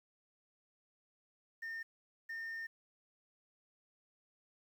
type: tone bursts at uneven times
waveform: sine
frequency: 1819 Hz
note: A#6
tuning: 43 cents flat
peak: -38 dBFS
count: 2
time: 1.62-1.83 / 2.29-2.67 s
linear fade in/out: 10 ms
effects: tanh soft clip ceiling -39 dBFS + 11-bit